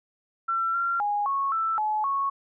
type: tone with pitch steps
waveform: sine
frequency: 1349 / 1376 / 824 / 1102 / 1326 / 855 / 1104 Hz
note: E6 / F6 / G#5 / C#6 / E6 / A5 / C#6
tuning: +40 / -26 / -14 / -11 / +10 / -50 / -7 cents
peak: -23 dBFS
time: 0.48-2.3 s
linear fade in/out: 10 ms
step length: 260 ms
effects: none